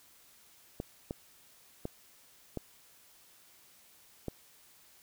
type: clicks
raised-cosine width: 2 ms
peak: -22 dBFS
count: 5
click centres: 0.801 / 1.109 / 1.854 / 2.573 / 4.283 s
effects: white hiss -61 dBFS RMS until 5.02 s